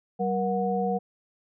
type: tone cluster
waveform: sine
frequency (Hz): 191.9 / 474.4 / 733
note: G3 / A#4 / F#5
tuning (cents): -37 / +30 / -16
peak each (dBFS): -28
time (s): 0.19-0.99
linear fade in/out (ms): 20
effects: none

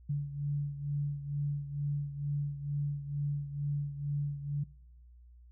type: beating tone pair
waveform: sine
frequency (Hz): 143.5 / 145.7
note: D3 / D3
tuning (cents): -40 / -13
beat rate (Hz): 2.2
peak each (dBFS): -32 / -38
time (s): 0.09-4.64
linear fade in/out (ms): 10
effects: noise-tail reverb RT60 0.9 s tail -23 dB re dry + added 60 Hz sine -53 dBFS peak until 5.51 s

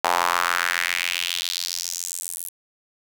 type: tone with high-pass filter sweep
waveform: sawtooth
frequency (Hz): 87.31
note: F2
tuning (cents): 0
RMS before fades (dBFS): -25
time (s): 0.04-2.49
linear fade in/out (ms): 5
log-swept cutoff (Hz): 810 to 11000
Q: 2.7
effects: 7-bit

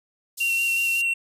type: high-pass noise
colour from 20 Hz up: white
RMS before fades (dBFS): -33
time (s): 0.37-1.02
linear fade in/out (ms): 10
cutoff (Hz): 4400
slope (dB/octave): 24
type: tone with vibrato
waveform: triangle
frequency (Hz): 2742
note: F7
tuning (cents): -32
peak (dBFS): -19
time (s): 0.4-1.14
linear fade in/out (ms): 10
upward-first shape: square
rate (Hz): 5.4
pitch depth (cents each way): 12
effects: resampled to 32000 Hz

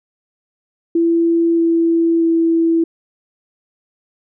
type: tone with pitch steps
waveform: sine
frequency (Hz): 335 / 332.7 / 330.4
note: E4 / E4 / E4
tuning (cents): +28 / +16 / +4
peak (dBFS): -11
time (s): 0.95-2.84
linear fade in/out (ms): 5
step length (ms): 630
effects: none

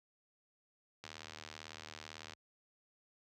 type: click train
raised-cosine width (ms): 0.2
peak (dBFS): -29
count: 102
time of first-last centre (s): 1.04-2.335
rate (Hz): 78
effects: high-pass 60 Hz 12 dB/octave

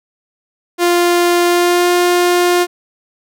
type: tone with pitch glide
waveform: sawtooth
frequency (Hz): 349.2 to 353.7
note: F4 to F4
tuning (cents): 0 to +22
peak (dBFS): -6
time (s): 0.78-2.67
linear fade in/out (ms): 50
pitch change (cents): +22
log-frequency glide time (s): 1.46-1.9
effects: none

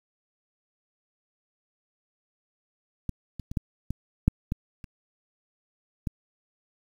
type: clicks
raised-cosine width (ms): 5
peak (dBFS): -17 / -24 / -22 / -13 / -17 / -6 / -14 / -29 / -16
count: 9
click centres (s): 3.093 / 3.397 / 3.515 / 3.572 / 3.906 / 4.28 / 4.521 / 4.842 / 6.072
effects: 8-bit

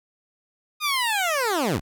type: linear sweep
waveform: 15% pulse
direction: down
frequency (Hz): 1244.5 to 48.6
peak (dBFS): -15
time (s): 0.8-1.81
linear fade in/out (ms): 50
effects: none

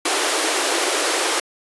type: high-pass noise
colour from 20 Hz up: pink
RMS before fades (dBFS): -20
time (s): 0.05-1.4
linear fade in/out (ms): 5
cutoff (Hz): 300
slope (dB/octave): 96
effects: resampled to 24000 Hz

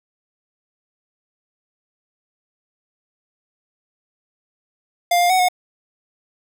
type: tone with pitch steps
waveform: square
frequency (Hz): 700 / 704 / 745 / 726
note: F5 / F5 / F#5 / F#5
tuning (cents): +4 / +14 / +12 / -33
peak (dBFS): -14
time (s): 5.11-5.486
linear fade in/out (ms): 5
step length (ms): 94
effects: none

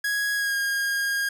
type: tone with pitch glide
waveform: 45% pulse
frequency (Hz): 1661.2 to 1625.1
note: G#6 to G#6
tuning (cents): 0 to -38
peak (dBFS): -23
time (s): 0.04-1.29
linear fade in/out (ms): 5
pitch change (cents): -38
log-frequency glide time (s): 0.35-0.56
effects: none

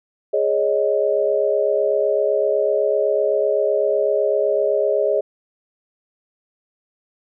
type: chord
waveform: sine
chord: Ab suspended fourth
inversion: none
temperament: equal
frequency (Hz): 415.3 / 554.4 / 622.3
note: Ab4 / Db5 / Eb5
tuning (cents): 0 / 0 / 0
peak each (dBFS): -20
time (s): 0.33-5.21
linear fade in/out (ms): 10
effects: none

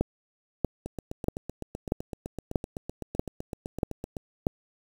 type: two click trains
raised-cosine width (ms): 2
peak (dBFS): -21 / -10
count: 27 / 8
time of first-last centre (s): 0.86-4.168 / 0.01-4.469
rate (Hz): 7.86 / 1.57
effects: 7-bit

